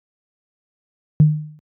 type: tone with exponential decay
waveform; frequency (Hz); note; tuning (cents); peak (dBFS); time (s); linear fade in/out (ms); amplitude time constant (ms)
sine; 152.3; D#3; -37; -4; 1.2-1.59; 0; 83
effects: tanh soft clip ceiling 0 dBFS + high-pass 80 Hz 12 dB/octave